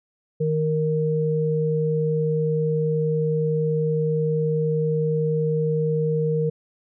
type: tone pair together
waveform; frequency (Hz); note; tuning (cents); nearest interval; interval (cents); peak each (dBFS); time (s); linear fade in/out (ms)
sine; 156.45 / 465.3; D#3 / A#4; +10 / -3; octave + perfect fifth; 1887; -22; 0.4-6.5; 10
effects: none